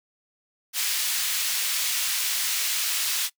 pink high-pass noise, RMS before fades -26 dBFS, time 0.73-3.3 s, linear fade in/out 50 ms, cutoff 2700 Hz, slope 12 dB/octave, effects noise-tail reverb RT60 0.1 s tail -21 dB re dry

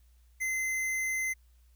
square tone, 2062 Hz, C7, 26 cents flat, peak -30 dBFS, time 0.4-1.34 s, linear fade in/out 20 ms, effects added 60 Hz sine -58 dBFS peak until 1.75 s + white hiss -73 dBFS RMS until 1.75 s

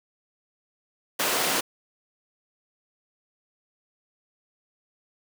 pink high-pass noise, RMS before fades -25 dBFS, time 1.19-1.61 s, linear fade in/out 10 ms, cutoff 380 Hz, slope 12 dB/octave, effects none

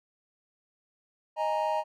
triangle chord, D# suspended fourth, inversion none, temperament just, 622.3 / 829.7 / 933.4 Hz, D#5 / G#5 / A#5, 0 / -2 / +2 cents, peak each -28 / -30 / -28 dBFS, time 1.36-1.84 s, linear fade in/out 50 ms, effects none

